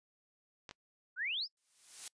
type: clicks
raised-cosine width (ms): 0.2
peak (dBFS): -29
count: 2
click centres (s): 0.692 / 0.711
type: exponential sweep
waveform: sine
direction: up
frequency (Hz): 1400 to 5420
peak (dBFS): -34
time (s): 1.16-1.48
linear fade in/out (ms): 50
type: noise with exponential growth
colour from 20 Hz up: blue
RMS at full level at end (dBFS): -39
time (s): 1.57-2.08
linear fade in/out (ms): 2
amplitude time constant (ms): 110
effects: noise-tail reverb RT60 0.1 s tail -25 dB re dry + resampled to 22050 Hz